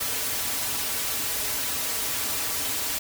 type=noise with comb filter; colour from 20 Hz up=white; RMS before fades=-28 dBFS; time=0-2.99 s; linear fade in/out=10 ms; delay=5.6 ms; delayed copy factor=-1; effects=none